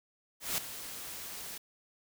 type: noise with ADSR envelope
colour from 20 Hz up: white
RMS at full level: -31 dBFS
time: 0.4-1.58 s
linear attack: 180 ms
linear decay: 4 ms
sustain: -12 dB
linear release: 6 ms
effects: none